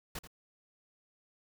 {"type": "noise with echo", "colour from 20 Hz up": "pink", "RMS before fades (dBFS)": -40, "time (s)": [0.15, 0.19], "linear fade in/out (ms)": 5, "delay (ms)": 84, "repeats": 1, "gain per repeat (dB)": -11, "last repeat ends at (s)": 0.274, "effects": []}